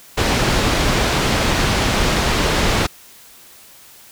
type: low-pass noise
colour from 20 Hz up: pink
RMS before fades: -17 dBFS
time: 0.17-2.87 s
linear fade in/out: 10 ms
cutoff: 5600 Hz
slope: 12 dB/octave
effects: white hiss -44 dBFS RMS until 4.11 s